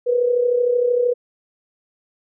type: tone with amplitude modulation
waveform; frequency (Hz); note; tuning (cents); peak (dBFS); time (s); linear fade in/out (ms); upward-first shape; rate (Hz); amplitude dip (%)
sine; 488; B4; -21; -12; 0.06-1.14; 20; sine; 33.1; 60
effects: none